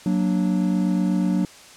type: chord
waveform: triangle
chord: Gb augmented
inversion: none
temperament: equal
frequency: 185 / 233.1 / 293.7 Hz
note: Gb3 / Bb3 / D4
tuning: 0 / 0 / 0 cents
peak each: -18 / -24 / -23 dBFS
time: 0.06-1.45 s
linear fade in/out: 2 ms
effects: white hiss -45 dBFS RMS until 1.76 s + low-pass 8000 Hz 12 dB/octave